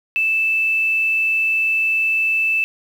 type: tone with quantisation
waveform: sine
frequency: 2637 Hz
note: E7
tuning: in tune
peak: -15 dBFS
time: 0.16-2.64 s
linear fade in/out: 0 ms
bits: 7
effects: none